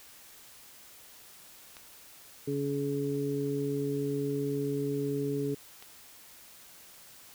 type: clicks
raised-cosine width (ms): 0.2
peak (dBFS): -30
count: 2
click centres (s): 1.768 / 5.825
type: harmonic tone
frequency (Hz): 141.2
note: C#3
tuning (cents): +32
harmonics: 1 / 2 / 3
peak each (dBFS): -35 / -33 / -32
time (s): 2.47-5.55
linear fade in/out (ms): 10
effects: white hiss -53 dBFS RMS until 7.34 s